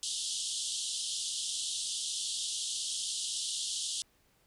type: band-pass noise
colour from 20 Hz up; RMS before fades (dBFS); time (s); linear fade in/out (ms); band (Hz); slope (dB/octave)
pink; -36; 0.03-4.02; 0; 3000 to 10000; 96
effects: pink hiss -69 dBFS RMS until 4.46 s